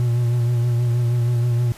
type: tone with vibrato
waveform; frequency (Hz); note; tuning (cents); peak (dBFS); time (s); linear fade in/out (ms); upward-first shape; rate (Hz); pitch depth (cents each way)
triangle; 120; B2; -49; -14; 0-1.72; 0; sine; 6.3; 32
effects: pink hiss -43 dBFS RMS until 1.77 s + resampled to 32000 Hz